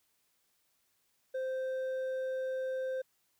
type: tone with hard clipping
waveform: sine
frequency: 521 Hz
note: C5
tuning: 7 cents flat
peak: -34 dBFS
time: 1.34-3.02 s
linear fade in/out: 10 ms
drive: 4 dB
effects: white hiss -75 dBFS RMS until 3.39 s